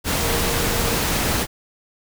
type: tone in noise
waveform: sine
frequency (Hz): 466.2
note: A#4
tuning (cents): 0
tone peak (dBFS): -29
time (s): 0.2-0.99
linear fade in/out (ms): 50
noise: pink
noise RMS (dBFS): -21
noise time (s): 0.04-1.47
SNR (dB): -11
effects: none